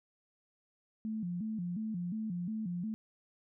sine tone with vibrato, 196 Hz, G3, in tune, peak -34 dBFS, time 1.05-2.94 s, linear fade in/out 0 ms, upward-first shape square, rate 2.8 Hz, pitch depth 190 cents each way, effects none

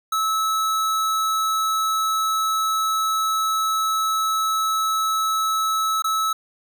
square tone with dropouts, 1300 Hz, E6, 24 cents flat, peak -20 dBFS, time 0.12-6.33 s, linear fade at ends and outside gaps 5 ms, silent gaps 6.022-6.042 s, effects none

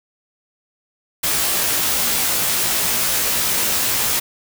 white noise with comb filter, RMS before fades -19 dBFS, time 1.23-4.2 s, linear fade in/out 10 ms, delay 17 ms, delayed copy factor +1, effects none

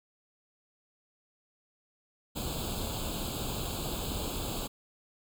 pink noise with comb filter, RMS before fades -35 dBFS, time 2.35-4.68 s, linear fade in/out 20 ms, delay 0.26 ms, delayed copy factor +1, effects none

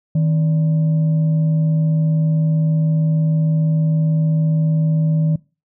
sine tone with frequency modulation, 157.7 Hz, D#3, 24 cents sharp, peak -13 dBFS, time 0.15-5.36 s, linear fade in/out 5 ms, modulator 422 Hz, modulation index 0.2, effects noise-tail reverb RT60 0.3 s tail -22 dB re dry

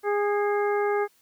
harmonic tone with a mistuned harmonic, 410.8 Hz, G#4, 19 cents flat, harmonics 1 / 2 / 3 / 4 / 5, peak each -23 / -29 / -33 / -35 / -37 dBFS, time 0.03-1.08 s, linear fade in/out 50 ms, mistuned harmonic 5, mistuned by +46 cents, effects white hiss -63 dBFS RMS until 1.21 s

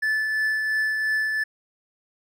triangle tone with tremolo, 1744 Hz, A6, 16 cents flat, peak -18 dBFS, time 0.02-1.44 s, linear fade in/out 10 ms, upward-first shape triangle, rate 2.9 Hz, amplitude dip 35%, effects none

